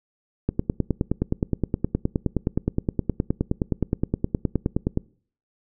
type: click train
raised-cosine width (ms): 3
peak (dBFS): -8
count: 44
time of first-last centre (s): 0.49-4.974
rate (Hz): 9.59
effects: noise-tail reverb RT60 0.5 s tail -24 dB re dry